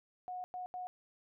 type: tone bursts at uneven times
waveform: sine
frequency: 729 Hz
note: F#5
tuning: 26 cents flat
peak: -39 dBFS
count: 3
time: 0.28-0.44 / 0.54-0.66 / 0.74-0.87 s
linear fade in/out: 0 ms
effects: none